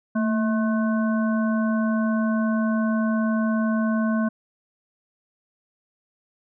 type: harmonic tone with a mistuned harmonic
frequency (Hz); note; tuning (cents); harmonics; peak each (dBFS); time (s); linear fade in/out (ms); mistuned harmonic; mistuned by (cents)
215.2; A3; -38; 1 / 3 / 5 / 7; -20 / -30 / -33 / -33; 0.15-4.29; 10; 1; +66
effects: none